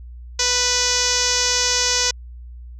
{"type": "tone with low-pass filter", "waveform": "5% pulse", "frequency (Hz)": 493.9, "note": "B4", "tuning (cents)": 0, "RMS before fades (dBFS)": -19, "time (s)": [0.39, 2.11], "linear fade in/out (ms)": 5, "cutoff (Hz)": 6100, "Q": 4.4, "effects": ["added 60 Hz sine -34 dBFS peak until 2.79 s"]}